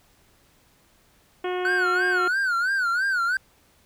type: harmonic tone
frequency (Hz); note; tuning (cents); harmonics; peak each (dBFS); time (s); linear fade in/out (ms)
363; F#4; -33; 1 / 2 / 3 / 4 / 5 / 6 / 7 / 8 / 9; -26 / -32 / -36 / -38 / -40 / -42 / -43 / -44 / -45; 1.44-2.28; 5
type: tone with vibrato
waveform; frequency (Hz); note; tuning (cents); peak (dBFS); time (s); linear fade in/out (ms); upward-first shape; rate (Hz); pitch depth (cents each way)
triangle; 1480; F#6; 0; -19; 1.65-3.37; 2; sine; 3; 140
effects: pink hiss -60 dBFS RMS until 3.85 s